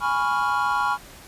triangle chord, C# dominant seventh, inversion second, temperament equal, 830.6 / 987.8 / 1108.7 / 1396.9 Hz, G#5 / B5 / C#6 / E#6, 0 / 0 / 0 / 0 cents, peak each -24 dBFS, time 0-0.98 s, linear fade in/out 50 ms, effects pink hiss -45 dBFS RMS until 1.27 s + resampled to 32000 Hz

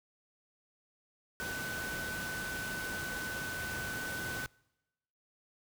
sine tone in noise, 1507 Hz, F#6, 31 cents sharp, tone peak -38 dBFS, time 1.4-4.46 s, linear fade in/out 0 ms, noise pink, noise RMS -41 dBFS, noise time 1.4-4.46 s, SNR 0 dB, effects noise-tail reverb RT60 1.0 s tail -25 dB re dry + high-pass 60 Hz 12 dB/octave

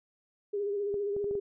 sine tone with vibrato, 405.8 Hz, G#4, 40 cents flat, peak -29 dBFS, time 0.53-1.4 s, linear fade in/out 10 ms, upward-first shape sine, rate 15 Hz, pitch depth 41 cents each way
clicks, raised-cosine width 2 ms, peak -30 dBFS, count 5, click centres 0.942 / 1.165 / 1.243 / 1.311 / 1.353 s
effects none

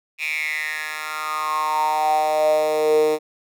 10% pulse tone with high-pass filter sweep, 154.1 Hz, D#3, 16 cents flat, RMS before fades -21 dBFS, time 0.18-3.19 s, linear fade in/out 50 ms, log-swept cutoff 2500 to 400 Hz, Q 8.1, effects none

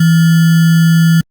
sine tone with sample-and-hold, 164.81 Hz, E3, in tune, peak -5 dBFS, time 0-1.21 s, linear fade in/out 5 ms, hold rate 1575 Hz, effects Opus 48 kbps

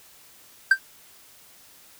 triangle tone with exponential decay, 1568 Hz, G6, in tune, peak -7 dBFS, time 0.71-0.79 s, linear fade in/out 5 ms, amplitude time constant 16 ms, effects white hiss -52 dBFS RMS until 1.99 s

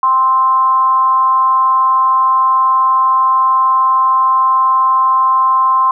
sine tone with frequency modulation, 1046.5 Hz, C6, in tune, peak -8 dBFS, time 0.03-5.91 s, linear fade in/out 2 ms, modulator 260 Hz, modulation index 0.32, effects none

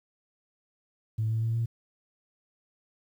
sine tone with pitch steps, 110 / 111.79 / 113.62 / 115.47 Hz, A2 / A2 / A#2 / A#2, 0 / +28 / -44 / -16 cents, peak -24 dBFS, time 1.18-1.66 s, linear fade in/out 10 ms, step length 120 ms, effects tanh soft clip ceiling -21 dBFS + 10-bit

